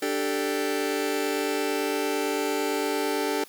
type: chord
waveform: sawtooth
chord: D suspended fourth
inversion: none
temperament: just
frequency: 293.7 / 391.6 / 440.5 Hz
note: D4 / G4 / A4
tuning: 0 / -2 / +2 cents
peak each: -25 dBFS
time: 0.02-3.44 s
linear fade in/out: 5 ms
effects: white hiss -50 dBFS RMS until 3.48 s + high-pass 150 Hz 12 dB/octave